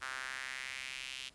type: tone with high-pass filter sweep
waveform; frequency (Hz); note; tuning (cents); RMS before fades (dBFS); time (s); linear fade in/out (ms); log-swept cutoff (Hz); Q
sawtooth; 131.3; C3; +6; -43; 0.01-1.3; 20; 1400 to 3000; 2.9
effects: pink hiss -64 dBFS RMS until 1.34 s + resampled to 24000 Hz